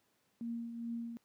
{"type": "tone with tremolo", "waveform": "sine", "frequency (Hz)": 233.1, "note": "A#3", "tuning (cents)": 0, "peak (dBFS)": -35, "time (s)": [0.41, 1.17], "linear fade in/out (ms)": 0, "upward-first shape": "triangle", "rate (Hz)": 2.4, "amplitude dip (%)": 55, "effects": ["pink hiss -75 dBFS RMS until 1.24 s", "high-pass 150 Hz 12 dB/octave"]}